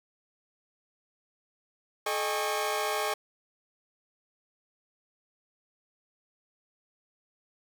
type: tone cluster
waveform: sawtooth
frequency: 429.8 / 614 / 806 / 1102 Hz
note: A4 / D#5 / G5 / C#6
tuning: -41 / -23 / +48 / -11 cents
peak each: -30 dBFS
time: 2.06-3.14 s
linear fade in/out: 5 ms
effects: none